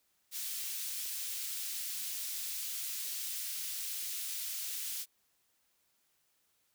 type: high-pass noise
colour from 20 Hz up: white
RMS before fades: -39 dBFS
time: 0.31-5.06 s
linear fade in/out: 50 ms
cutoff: 2900 Hz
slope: 12 dB/octave
effects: white hiss -75 dBFS RMS until 6.74 s